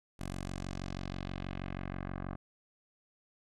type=tone with low-pass filter sweep; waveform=10% pulse; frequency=46.25 Hz; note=F#1; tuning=in tune; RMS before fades=-40 dBFS; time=0.19-2.36 s; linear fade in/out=10 ms; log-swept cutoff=11000 to 1300 Hz; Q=1.4; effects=none